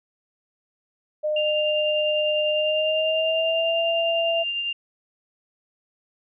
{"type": "tone with pitch glide", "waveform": "sine", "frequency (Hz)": [608, 666.9], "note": ["D#5", "E5"], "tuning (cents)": [-40, 20], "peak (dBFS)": -21, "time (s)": [1.23, 4.44], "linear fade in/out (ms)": 20, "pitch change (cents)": 160, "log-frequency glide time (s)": [2.5, 3.82]}
{"type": "tone with tremolo", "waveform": "sine", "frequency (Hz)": 2794, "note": "F7", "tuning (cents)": 0, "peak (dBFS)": -23, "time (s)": [1.36, 4.73], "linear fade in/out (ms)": 5, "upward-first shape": "sine", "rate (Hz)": 10, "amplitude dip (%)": 30}
{"effects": []}